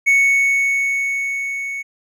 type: tone with level ramp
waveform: triangle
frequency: 2217 Hz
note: C#7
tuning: in tune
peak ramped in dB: -8 to -22 dBFS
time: 0.06-1.83 s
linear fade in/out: 20 ms
effects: none